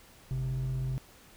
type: tone pair together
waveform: triangle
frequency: 49.03 / 130.81 Hz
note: G1 / C3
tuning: +1 / 0 cents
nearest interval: octave + perfect fourth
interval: 1699 cents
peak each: -34 / -27 dBFS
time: 0.31-0.98 s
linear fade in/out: 0 ms
effects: tanh soft clip ceiling -25 dBFS + pink hiss -56 dBFS RMS until 1.36 s